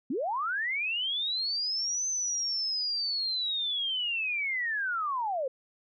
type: linear two-way sweep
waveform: sine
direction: up then down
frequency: 218.9 to 6200 to 499.5 Hz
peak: -28 dBFS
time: 0.1-5.48 s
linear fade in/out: 5 ms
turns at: 2.07 s
effects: none